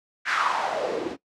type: noise with band-pass filter sweep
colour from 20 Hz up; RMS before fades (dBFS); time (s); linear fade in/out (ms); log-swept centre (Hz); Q
white; -26; 0.25-1.17; 50; 1700 to 290; 4.7
effects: noise-tail reverb RT60 0.1 s tail -18 dB re dry + low-pass 6000 Hz 12 dB/octave